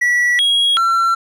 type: tone with pitch steps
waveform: triangle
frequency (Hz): 1945 / 3301 / 1354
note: B6 / G#7 / E6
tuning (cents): -27 / -11 / +46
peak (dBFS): -10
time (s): 0.01-1.15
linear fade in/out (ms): 10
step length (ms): 380
effects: none